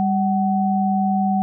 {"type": "tone pair together", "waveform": "sine", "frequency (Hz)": [197.5, 753], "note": ["G3", "F#5"], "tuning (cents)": [13, 30], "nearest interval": "octave + major seventh", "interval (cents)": 2317, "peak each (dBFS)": [-18, -20], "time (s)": [0, 1.42], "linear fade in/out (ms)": 0, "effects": []}